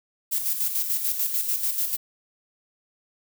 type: noise with tremolo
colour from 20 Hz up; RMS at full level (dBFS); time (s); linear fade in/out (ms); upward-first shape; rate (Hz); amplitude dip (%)
violet; -24; 0.31-1.97; 20; square; 6.8; 50
effects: none